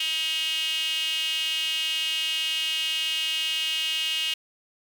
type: tone with high-pass filter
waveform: sawtooth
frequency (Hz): 318.1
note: D#4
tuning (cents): +38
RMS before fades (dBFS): -27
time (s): 0-4.34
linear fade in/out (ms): 5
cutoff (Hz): 2900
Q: 8.3
effects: none